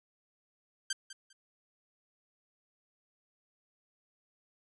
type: tone with echo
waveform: 10% pulse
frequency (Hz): 1568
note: G6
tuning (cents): 0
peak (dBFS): -22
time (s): 0.9-0.93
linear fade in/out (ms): 5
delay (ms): 200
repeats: 2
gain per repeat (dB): -14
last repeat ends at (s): 1.33
effects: resampled to 22050 Hz